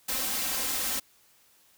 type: noise with comb filter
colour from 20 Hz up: white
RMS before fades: -30 dBFS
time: 0.08-1 s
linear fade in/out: 10 ms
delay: 3.8 ms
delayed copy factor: +0.9
effects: white hiss -62 dBFS RMS until 1.77 s